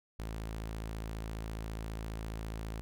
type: tone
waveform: sawtooth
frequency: 54.7 Hz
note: A1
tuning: 9 cents flat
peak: -34 dBFS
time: 0.19-2.81 s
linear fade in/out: 0 ms
effects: none